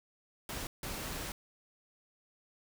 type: noise bursts at uneven times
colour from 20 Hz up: pink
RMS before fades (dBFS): -40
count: 2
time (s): 0.49-0.67 / 0.83-1.32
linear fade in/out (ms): 2
effects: none